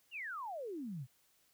sine exponential sweep, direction down, 2960 to 116.54 Hz, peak -40 dBFS, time 0.11-1.07 s, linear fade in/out 50 ms, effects white hiss -72 dBFS RMS until 1.53 s

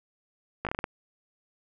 slowing click train, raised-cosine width 0.5 ms, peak -15 dBFS, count 7, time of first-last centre 0.65-0.841 s, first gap 17 ms, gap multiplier 1.25, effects none

